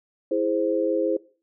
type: chord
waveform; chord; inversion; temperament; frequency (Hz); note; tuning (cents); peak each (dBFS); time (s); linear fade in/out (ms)
sine; E augmented; none; equal; 329.6 / 415.3 / 523.3; E4 / G#4 / B#4; 0 / 0 / 0; -25 / -26 / -24; 0.31-1.17; 5
effects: noise-tail reverb RT60 0.4 s tail -21 dB re dry